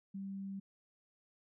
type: tone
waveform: sine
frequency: 195.3 Hz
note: G3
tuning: 6 cents flat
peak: -40 dBFS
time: 0.14-0.6 s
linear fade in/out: 10 ms
effects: none